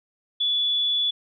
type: tone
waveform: sine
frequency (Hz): 3435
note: A7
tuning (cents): -42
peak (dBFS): -20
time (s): 0.4-1.11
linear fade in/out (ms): 10
effects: none